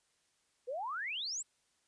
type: exponential sweep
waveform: sine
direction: up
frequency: 466.2 to 8070 Hz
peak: -36 dBFS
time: 0.67-1.43 s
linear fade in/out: 20 ms
effects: white hiss -75 dBFS RMS until 1.87 s + resampled to 22050 Hz